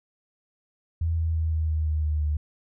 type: tone with pitch steps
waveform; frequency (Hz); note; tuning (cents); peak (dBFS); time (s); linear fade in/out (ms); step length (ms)
sine; 82.41 / 81.32 / 80.25 / 79.19 / 78.14 / 77.11 / 76.1 / 75.09; E2 / E2 / E2 / D#2 / D#2 / D#2 / D#2 / D2; 0 / -23 / -46 / +31 / +8 / -15 / -38 / +39; -22; 1.01-2.37; 5; 170
effects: none